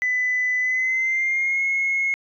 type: tone with pitch glide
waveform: sine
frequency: 2000 to 2168 Hz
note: B6 to C#7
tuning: +21 to -39 cents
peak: -18 dBFS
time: 0.02-2.14 s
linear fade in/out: 0 ms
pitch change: +140 cents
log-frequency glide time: 0.6-1.63 s
effects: tanh soft clip ceiling -15 dBFS